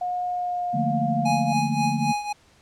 sine tone with pitch glide, 719 to 702.6 Hz, F#5 to F5, -50 to +10 cents, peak -24 dBFS, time 0.01-1.53 s, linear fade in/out 5 ms, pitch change -40 cents, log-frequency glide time 0.24-1.11 s
sine chord, Bb major seventh, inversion first, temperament equal, 146.83 / 174.61 / 220 / 233.1 Hz, D3 / F3 / A3 / Bb3, 0 / 0 / 0 / 0 cents, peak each -27 / -32 / -27 / -28 dBFS, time 0.73-2.13 s, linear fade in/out 20 ms
square tone with tremolo, 830 Hz, G#5, 1 cent flat, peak -21 dBFS, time 1.25-2.33 s, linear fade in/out 10 ms, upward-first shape triangle, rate 3.8 Hz, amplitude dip 80%
effects pink hiss -57 dBFS RMS until 2.61 s + low-pass 8000 Hz 12 dB/octave

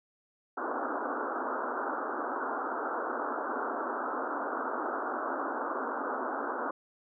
white band-pass noise, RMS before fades -34 dBFS, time 0.57-6.71 s, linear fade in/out 5 ms, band 240 to 1500 Hz, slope 96 dB/octave, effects none

